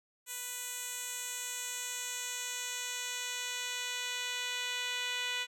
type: tone with band-pass filter sweep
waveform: 10% pulse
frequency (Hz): 493.9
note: B4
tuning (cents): 0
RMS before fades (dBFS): -38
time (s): 0.26-5.47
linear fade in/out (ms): 50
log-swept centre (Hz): 9700 to 3600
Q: 1.3
effects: none

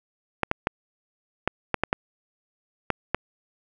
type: clicks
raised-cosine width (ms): 0.5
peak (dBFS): -6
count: 9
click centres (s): 0.433 / 0.514 / 0.671 / 1.476 / 1.743 / 1.836 / 1.929 / 2.903 / 3.146
effects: none

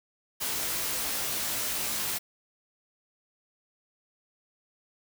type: noise with comb filter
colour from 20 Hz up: white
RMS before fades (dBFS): -31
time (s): 0.4-2.19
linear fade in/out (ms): 20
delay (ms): 18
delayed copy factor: +0.7
effects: none

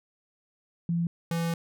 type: tone pair in turn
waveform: sine / square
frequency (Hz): 169.8 / 167.46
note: F3 / E3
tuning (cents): -48 / +28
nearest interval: unison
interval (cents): 24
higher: first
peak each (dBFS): -24 / -27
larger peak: first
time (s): 0.89-1.07 / 1.31-1.54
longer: second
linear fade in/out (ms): 2
effects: none

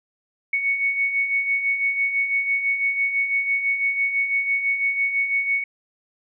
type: beating tone pair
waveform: sine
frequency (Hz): 2217 / 2223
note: C#7 / C#7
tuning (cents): 0 / +4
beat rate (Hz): 6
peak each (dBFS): -28 / -20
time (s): 0.53-5.64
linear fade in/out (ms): 5
effects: none

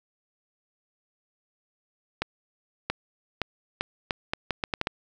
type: accelerating click train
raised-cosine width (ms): 0.3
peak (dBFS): -10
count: 11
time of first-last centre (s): 2.22-4.871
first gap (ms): 680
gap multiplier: 0.76
effects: none

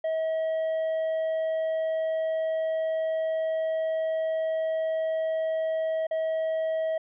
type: tone with dropouts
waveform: triangle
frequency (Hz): 641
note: E5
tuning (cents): -49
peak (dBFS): -23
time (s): 0.04-6.98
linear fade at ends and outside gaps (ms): 5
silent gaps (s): 6.069-6.11
effects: resampled to 8000 Hz

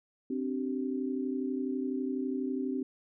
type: chord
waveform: sine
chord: C suspended second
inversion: none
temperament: equal with one note detuned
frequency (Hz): 261.6 / 293.7 / 385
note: C4 / D4 / G4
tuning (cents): 0 / 0 / -31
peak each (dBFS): -32 / -37 / -37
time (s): 0.3-2.83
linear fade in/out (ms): 5
effects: none

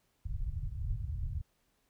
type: low-pass noise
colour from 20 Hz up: pink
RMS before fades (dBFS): -36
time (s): 0.25-1.42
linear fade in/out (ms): 10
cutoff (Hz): 130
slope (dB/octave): 48
effects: pink hiss -75 dBFS RMS until 1.89 s

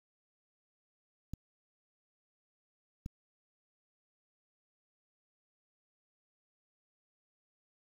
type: clicks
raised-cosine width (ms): 5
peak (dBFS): -27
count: 2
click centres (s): 1.336 / 3.061
effects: 9-bit

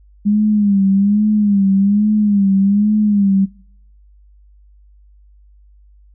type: tone with vibrato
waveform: sine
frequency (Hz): 203.3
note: G#3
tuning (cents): -37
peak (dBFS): -10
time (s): 0.25-3.46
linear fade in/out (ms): 20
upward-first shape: sine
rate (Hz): 1.2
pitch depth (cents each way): 82
effects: noise-tail reverb RT60 0.7 s tail -24 dB re dry + added 50 Hz sine -44 dBFS peak until 6.14 s

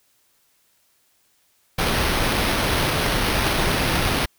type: noise with sample-and-hold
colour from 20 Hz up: pink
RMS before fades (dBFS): -21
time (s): 1.78-4.26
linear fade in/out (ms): 10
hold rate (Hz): 7350
effects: white hiss -63 dBFS RMS until 4.38 s

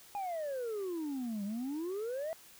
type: exponential two-way sweep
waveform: sine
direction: down then up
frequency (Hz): 830.6 to 195.6 to 666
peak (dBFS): -32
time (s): 0.15-2.33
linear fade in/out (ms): 0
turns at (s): 1.44
effects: tanh soft clip ceiling -34 dBFS + white hiss -57 dBFS RMS until 2.59 s

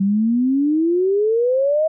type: exponential sweep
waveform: sine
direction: up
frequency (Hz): 190.8 to 643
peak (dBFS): -14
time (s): 0-1.88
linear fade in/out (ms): 10
effects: none

